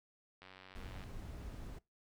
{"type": "click train", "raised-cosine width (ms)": 0.3, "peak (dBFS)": -38, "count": 59, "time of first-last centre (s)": [0.42, 1.038], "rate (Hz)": 93.8}
{"type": "noise", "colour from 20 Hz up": "brown", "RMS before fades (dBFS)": -47, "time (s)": [0.75, 1.79], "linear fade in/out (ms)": 10}
{"effects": ["noise-tail reverb RT60 0.2 s tail -21 dB re dry"]}